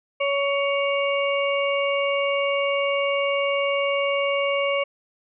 harmonic tone, 560 Hz, C#5, 18 cents sharp, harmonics 1 / 2 / 4 / 5, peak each -22 / -29 / -27 / -30 dBFS, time 0.2-4.84 s, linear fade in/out 10 ms, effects none

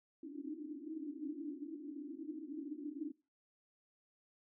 pink band-pass noise, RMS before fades -45 dBFS, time 0.23-3.12 s, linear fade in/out 10 ms, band 280 to 320 Hz, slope 96 dB/octave, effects noise-tail reverb RT60 0.3 s tail -22 dB re dry

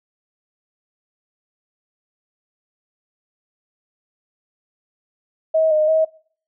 sine tone with pitch steps, 638 / 616 / 636 Hz, D#5 / D#5 / D#5, +43 / -17 / +38 cents, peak -13 dBFS, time 5.54-6.05 s, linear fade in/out 10 ms, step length 170 ms, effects noise-tail reverb RT60 0.5 s tail -22 dB re dry

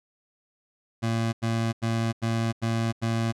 25% pulse tone bursts, 114.1 Hz, A#2, 37 cents flat, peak -20 dBFS, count 6, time 1.02-3.325 s, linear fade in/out 20 ms, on 310 ms, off 89 ms, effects low-pass 8000 Hz 12 dB/octave

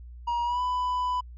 triangle tone with pitch glide, 951 to 996 Hz, A#5 to B5, +34 to +14 cents, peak -23 dBFS, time 0.27-1.21 s, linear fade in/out 10 ms, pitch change +80 cents, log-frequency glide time 0.44-0.61 s, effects added 60 Hz sine -41 dBFS peak until 1.37 s + resampled to 16000 Hz

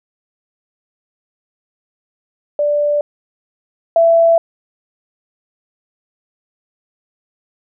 sine tone pair in turn, 587.3 / 666.8 Hz, D5 / E5, 0 / +20 cents, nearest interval major second, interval 220 cents, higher second, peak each -12 / -7 dBFS, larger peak second, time 2.59-3.01 / 3.96-4.38 s, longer neither, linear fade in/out 2 ms, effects none

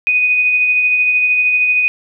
sine tone with tremolo, 2489 Hz, D#7, in tune, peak -9 dBFS, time 0.07-1.88 s, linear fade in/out 0 ms, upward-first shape sine, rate 13 Hz, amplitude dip 30%, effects none

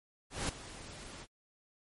pink noise with ADSR envelope, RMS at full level -33 dBFS, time 0.3-1.27 s, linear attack 190 ms, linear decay 5 ms, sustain -15 dB, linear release 49 ms, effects MP3 48 kbps

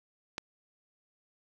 click, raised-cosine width 0.2 ms, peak -17 dBFS, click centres 0.381 s, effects none

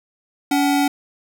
square tone pair together, 283.4 / 755 Hz, C#4 / F#5, +38 / +35 cents, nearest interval octave + perfect fourth, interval 1697 cents, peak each -17 / -22 dBFS, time 0.51-0.88 s, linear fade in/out 5 ms, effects none

